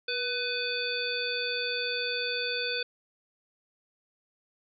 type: harmonic tone with a mistuned harmonic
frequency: 500 Hz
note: B4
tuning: 21 cents sharp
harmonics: 1 / 3 / 5 / 7 / 9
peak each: -35 / -35 / -35 / -35 / -35 dBFS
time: 0.08-2.83 s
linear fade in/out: 5 ms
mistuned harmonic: 1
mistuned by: -49 cents
effects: none